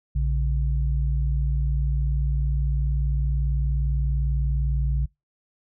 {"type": "tone pair together", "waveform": "sine", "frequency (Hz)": [58.77, 138.9], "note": ["A#1", "C#3"], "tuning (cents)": [15, 4], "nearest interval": "octave + minor third", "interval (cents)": 1489, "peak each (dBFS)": [-21, -27], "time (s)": [0.15, 5.06], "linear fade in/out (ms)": 10, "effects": ["noise-tail reverb RT60 0.2 s tail -24 dB re dry"]}